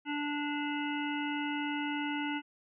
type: harmonic tone with a mistuned harmonic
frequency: 292.8 Hz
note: D4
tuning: 5 cents flat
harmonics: 1 / 3 / 5 / 7 / 9 / 10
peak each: -34 / -39 / -41 / -42 / -44 / -44 dBFS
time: 0.05-2.42 s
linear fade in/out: 50 ms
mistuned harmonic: 10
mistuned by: -20 cents
effects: none